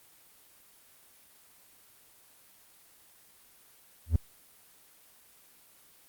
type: tone with exponential growth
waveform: triangle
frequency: 81.6 Hz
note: E2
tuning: 17 cents flat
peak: -14 dBFS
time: 4.06-4.16 s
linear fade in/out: 5 ms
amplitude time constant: 21 ms
effects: white hiss -59 dBFS RMS until 6.08 s + Opus 24 kbps